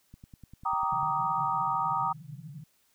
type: click train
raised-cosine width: 5 ms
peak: -35 dBFS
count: 10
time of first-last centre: 0.14-1.031 s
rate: 10.1 Hz
type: chord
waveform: sine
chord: Eb major seventh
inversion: first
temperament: just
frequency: 777.8 / 933.4 / 1166.7 / 1244.5 Hz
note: G5 / Bb5 / D6 / Eb6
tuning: -14 / +2 / -12 / 0 cents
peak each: -33 / -30 / -35 / -30 dBFS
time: 0.65-2.13 s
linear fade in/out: 10 ms
type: band-pass noise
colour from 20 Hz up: pink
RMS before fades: -44 dBFS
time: 0.92-2.64 s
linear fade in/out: 5 ms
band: 130 to 170 Hz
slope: 96 dB/octave
effects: white hiss -69 dBFS RMS until 2.94 s